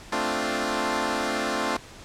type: chord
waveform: 10% pulse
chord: D minor seventh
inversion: second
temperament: equal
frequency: 220 / 261.6 / 293.7 / 349.2 Hz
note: A3 / C4 / D4 / F4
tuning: 0 / 0 / 0 / 0 cents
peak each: -22 dBFS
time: 0.12-1.77 s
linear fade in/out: 5 ms
effects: pink hiss -45 dBFS RMS until 2.04 s + low-pass 8000 Hz 12 dB/octave